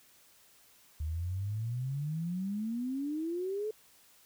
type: exponential sweep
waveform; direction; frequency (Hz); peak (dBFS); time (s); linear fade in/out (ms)
sine; up; 74.6 to 440; -32; 1-3.71; 5
effects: white hiss -62 dBFS RMS until 4.25 s